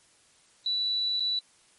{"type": "tone with dropouts", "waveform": "sine", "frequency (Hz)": 3951, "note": "B7", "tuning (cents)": 0, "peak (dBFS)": -25, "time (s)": [0.66, 1.39], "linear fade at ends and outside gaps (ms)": 2, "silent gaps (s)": [1.197, 1.205], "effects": ["white hiss -61 dBFS RMS until 1.78 s", "MP3 48 kbps"]}